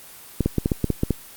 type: clicks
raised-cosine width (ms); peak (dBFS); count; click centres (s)
3; -6; 9; 0.407 / 0.46 / 0.583 / 0.659 / 0.718 / 0.843 / 0.903 / 1.034 / 1.107
effects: white hiss -43 dBFS RMS until 1.36 s + Opus 24 kbps